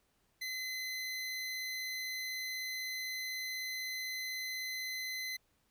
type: tone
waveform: 25% pulse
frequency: 2039 Hz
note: C7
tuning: 45 cents flat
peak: -34 dBFS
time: 0.41-5.37 s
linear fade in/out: 10 ms
effects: pink hiss -75 dBFS RMS until 5.7 s